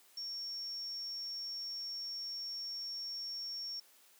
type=tone; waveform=sine; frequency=5500 Hz; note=F8; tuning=27 cents flat; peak=-39 dBFS; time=0.17-3.8 s; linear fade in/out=5 ms; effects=white hiss -64 dBFS RMS until 4.19 s + high-pass 300 Hz 12 dB/octave